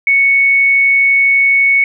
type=tone; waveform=sine; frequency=2217 Hz; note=C#7; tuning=in tune; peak=-7 dBFS; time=0.07-1.84 s; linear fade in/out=2 ms; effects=none